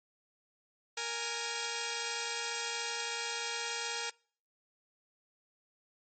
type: tone pair together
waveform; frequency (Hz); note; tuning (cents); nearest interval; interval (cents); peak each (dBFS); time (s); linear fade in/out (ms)
5% pulse; 466.2 / 830.6; A#4 / G#5; 0 / 0; minor seventh; 1000; -25 / -26; 0.97-4.1; 5
effects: noise-tail reverb RT60 0.5 s tail -26 dB re dry + MP3 32 kbps